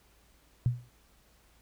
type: tone with exponential decay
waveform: sine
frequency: 121.9 Hz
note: B2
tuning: 22 cents flat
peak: -20 dBFS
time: 0.66-0.89 s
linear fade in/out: 0 ms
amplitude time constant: 48 ms
effects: added 56 Hz sine -65 dBFS peak until 1.61 s + pink hiss -65 dBFS RMS until 1.61 s